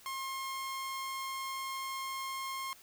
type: tone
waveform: sawtooth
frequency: 1069 Hz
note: C6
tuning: 37 cents sharp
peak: -33 dBFS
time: 0.06-2.73 s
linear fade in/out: 0 ms
effects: white hiss -58 dBFS RMS until 2.82 s